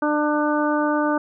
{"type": "harmonic tone", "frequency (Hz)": 298.6, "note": "D4", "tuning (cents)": 29, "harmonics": [1, 2, 3, 4, 5], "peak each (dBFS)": [-21, -24, -26, -27, -28], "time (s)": [0.02, 1.18], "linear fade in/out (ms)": 5, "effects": []}